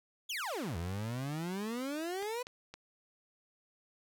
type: exponential two-way sweep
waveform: 30% pulse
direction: down then up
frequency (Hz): 3600 to 81.1 to 507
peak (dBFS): -33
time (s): 0.29-2.43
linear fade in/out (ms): 10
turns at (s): 0.77
type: clicks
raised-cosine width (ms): 0.2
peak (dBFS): -29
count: 3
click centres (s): 2.226 / 2.469 / 2.74
effects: none